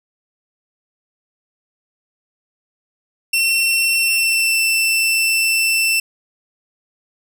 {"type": "tone with pitch glide", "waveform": "sawtooth", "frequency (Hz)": [2709, 2673], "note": ["E7", "E7"], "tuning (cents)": [47, 23], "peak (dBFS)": -11, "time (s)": [3.33, 6], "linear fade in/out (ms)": 5, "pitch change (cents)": -24, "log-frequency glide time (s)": [3.98, 4.6], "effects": []}